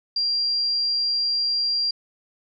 sine tone, 4758 Hz, D8, 22 cents sharp, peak -20 dBFS, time 0.16-1.91 s, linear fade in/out 5 ms, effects none

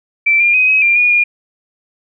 sine tone with pitch steps, 2334 / 2402 / 2513 / 2544 / 2385 / 2446 / 2423 Hz, D7 / D7 / D#7 / D#7 / D7 / D#7 / D#7, -11 / +38 / +17 / +38 / +26 / -30 / -47 cents, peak -8 dBFS, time 0.26-1.24 s, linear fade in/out 10 ms, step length 140 ms, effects none

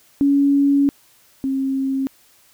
sine tone pair in turn, 281 / 268.6 Hz, C#4 / C4, +24 / +46 cents, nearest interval minor second, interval 78 cents, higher first, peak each -12 / -18 dBFS, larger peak first, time 0.21-0.89 / 1.44-2.07 s, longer first, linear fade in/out 0 ms, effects white hiss -54 dBFS RMS until 2.53 s

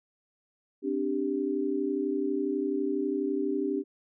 sine chord, C suspended second, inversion none, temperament equal, 261.6 / 293.7 / 392 Hz, C4 / D4 / G4, 0 / 0 / 0 cents, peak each -33 / -30 / -30 dBFS, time 0.82-3.84 s, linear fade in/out 50 ms, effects none

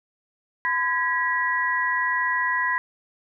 sine tone cluster, 1012 / 1653 / 1933 Hz, B5 / G#6 / B6, +42 / -9 / -38 cents, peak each -25 / -27 / -24 dBFS, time 0.65-2.78 s, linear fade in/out 0 ms, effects none

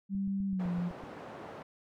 sine tone with pitch glide, 196 to 175.63 Hz, G3 to F3, 0 to +10 cents, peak -30 dBFS, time 0.09-0.92 s, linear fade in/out 50 ms, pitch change -190 cents, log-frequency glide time 0.48-0.69 s
click train, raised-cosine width 5 ms, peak -35 dBFS, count 8, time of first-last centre 0.15-1.037 s, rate 7.89 Hz
white band-pass noise, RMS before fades -46 dBFS, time 0.59-1.63 s, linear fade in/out 10 ms, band 120 to 840 Hz, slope 12 dB/octave
effects none

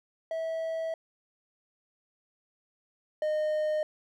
triangle tone pair in turn, 650 / 613.5 Hz, E5 / D#5, -24 / -25 cents, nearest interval minor second, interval 101 cents, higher first, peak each -28 / -24 dBFS, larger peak second, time 0.31-0.94 / 3.22-3.83 s, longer first, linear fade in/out 2 ms, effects none

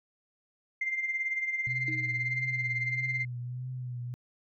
sine tone with tremolo, 2093 Hz, C7, in tune, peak -26 dBFS, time 0.81-3.25 s, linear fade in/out 5 ms, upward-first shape sine, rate 18 Hz, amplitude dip 60%
sine tone with vibrato, 124.8 Hz, B2, 19 cents sharp, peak -34 dBFS, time 1.67-4.14 s, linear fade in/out 0 ms, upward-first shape triangle, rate 1.6 Hz, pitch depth 52 cents each way
sine tone with exponential decay, 312.5 Hz, D#4, 8 cents sharp, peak -35 dBFS, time 1.88-2.44 s, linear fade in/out 1 ms, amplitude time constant 120 ms
effects tanh soft clip ceiling -21 dBFS

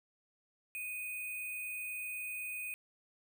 sine tone with sample-and-hold, 2489 Hz, D#7, in tune, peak -38 dBFS, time 0.75-2.74 s, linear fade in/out 0 ms, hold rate 11025 Hz, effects none

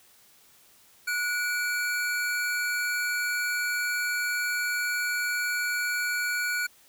square tone pair together, 1460 / 2314 Hz, F#6 / D7, -24 / -26 cents, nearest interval minor sixth, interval 798 cents, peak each -28 / -33 dBFS, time 1.07-6.67 s, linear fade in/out 10 ms, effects white hiss -58 dBFS RMS until 6.88 s

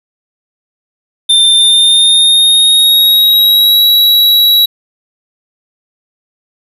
square tone with pitch glide, 3586 to 3888 Hz, A7 to B7, +32 to -28 cents, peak -5 dBFS, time 1.29-4.66 s, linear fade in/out 10 ms, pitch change +140 cents, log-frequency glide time 1.55-3.84 s, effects none

